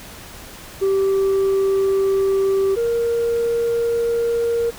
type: tone pair in turn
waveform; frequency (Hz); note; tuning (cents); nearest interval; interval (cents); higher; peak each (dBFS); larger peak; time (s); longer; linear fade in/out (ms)
sine; 388.8 / 467.2; G4 / A#4; -14 / +4; minor third; 318; second; -12 / -15; first; 0.81-2.76 / 2.76-4.71; neither; 20
effects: tanh soft clip ceiling -14 dBFS + pink hiss -38 dBFS RMS until 4.78 s